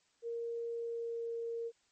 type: tone with pitch glide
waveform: sine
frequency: 466.2 to 463.2 Hz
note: A#4 to A#4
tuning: 0 to -11 cents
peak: -36 dBFS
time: 0.22-1.72 s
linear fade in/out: 50 ms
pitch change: -11 cents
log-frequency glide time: 0.69-1.31 s
effects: white hiss -73 dBFS RMS until 1.91 s + MP3 32 kbps